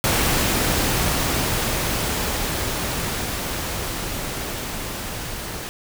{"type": "noise with level ramp", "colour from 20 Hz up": "pink", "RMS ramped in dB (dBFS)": [-19, -31], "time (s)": [0.04, 5.69], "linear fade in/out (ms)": 0, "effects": []}